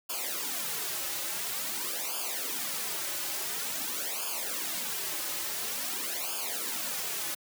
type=noise with flanger; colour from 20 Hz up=white; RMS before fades=-34 dBFS; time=0.09-7.35 s; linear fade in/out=10 ms; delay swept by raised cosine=0.51 to 4.41 ms; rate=0.48 Hz; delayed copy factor=-1; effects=high-pass 200 Hz 12 dB/octave

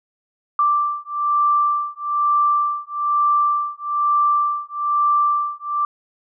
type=beating tone pair; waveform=sine; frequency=1174.7 / 1175.8 Hz; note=D6 / D6; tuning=0 / +2 cents; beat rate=1.1 Hz; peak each=-19 dBFS; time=0.59-5.85 s; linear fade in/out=2 ms; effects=none

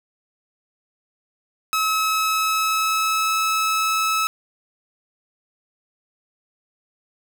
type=tone with pitch glide; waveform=sawtooth; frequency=1288 to 1299.2 Hz; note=E6 to E6; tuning=-41 to -26 cents; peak=-15 dBFS; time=1.73-4.27 s; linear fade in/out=0 ms; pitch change=+15 cents; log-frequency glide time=1.84-3.35 s; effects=none

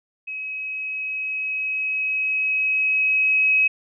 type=tone with level ramp; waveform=sine; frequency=2551 Hz; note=D#7; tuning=43 cents sharp; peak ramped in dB=-28 to -14 dBFS; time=0.27-3.68 s; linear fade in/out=10 ms; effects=none

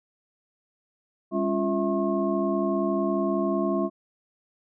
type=tone cluster; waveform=sine; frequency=201.3 / 276.1 / 347 / 654 / 1079 Hz; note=G3 / C#4 / F4 / E5 / C#6; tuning=+46 / -7 / -11 / -14 / -47 cents; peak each=-28 / -29 / -27 / -29 / -33 dBFS; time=1.31-3.9 s; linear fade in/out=50 ms; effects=none

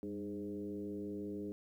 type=tone with frequency modulation; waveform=sine; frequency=305.8 Hz; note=D#4; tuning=30 cents flat; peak=-39 dBFS; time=0.03-1.52 s; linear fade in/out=0 ms; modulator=106 Hz; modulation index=1.3; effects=12-bit

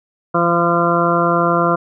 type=harmonic tone with a mistuned harmonic; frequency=171.4 Hz; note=F3; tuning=32 cents flat; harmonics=1 / 2 / 3 / 4 / 6 / 7 / 8; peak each=-20 / -20 / -20 / -20 / -20 / -20 / -20 dBFS; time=0.34-1.76 s; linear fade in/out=10 ms; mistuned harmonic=1; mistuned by=-17 cents; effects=none

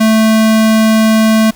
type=tone; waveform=square; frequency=220 Hz; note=A3; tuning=in tune; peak=-7 dBFS; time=0-1.51 s; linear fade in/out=10 ms; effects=pink hiss -40 dBFS RMS until 1.55 s

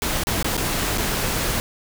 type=noise with dropouts; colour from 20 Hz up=pink; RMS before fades=-23 dBFS; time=0.02-1.6 s; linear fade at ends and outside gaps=0 ms; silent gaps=0.236-0.27 / 0.427-0.445 / 0.568-0.577 / 0.975-0.981 s; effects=none

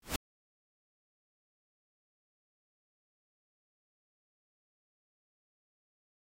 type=noise with exponential growth; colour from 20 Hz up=pink; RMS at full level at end=-28 dBFS; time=0.02-0.16 s; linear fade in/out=5 ms; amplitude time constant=30 ms; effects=AAC 48 kbps

